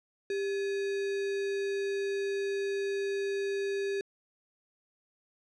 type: tone with sample-and-hold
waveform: sine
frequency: 396 Hz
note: G4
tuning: 18 cents sharp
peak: -29 dBFS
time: 0.3-4.01 s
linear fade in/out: 2 ms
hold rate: 2100 Hz
effects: low-pass 5000 Hz 12 dB/octave